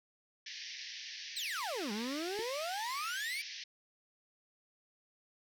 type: band-pass noise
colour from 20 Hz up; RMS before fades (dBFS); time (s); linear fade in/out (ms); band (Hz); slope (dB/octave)
white; -46; 0.46-3.64; 5; 1700 to 5900; 96
type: exponential two-way sweep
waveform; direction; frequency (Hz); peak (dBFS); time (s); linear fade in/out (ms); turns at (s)
35% pulse; down then up; 4375 to 199 to 2380; -35; 1.36-3.42; 10; 1.92
type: tone with exponential decay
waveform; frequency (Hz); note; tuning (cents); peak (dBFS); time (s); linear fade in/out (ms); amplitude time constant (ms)
sine; 369; F#4; -5; -35; 2.39-2.48; 0; 19
effects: none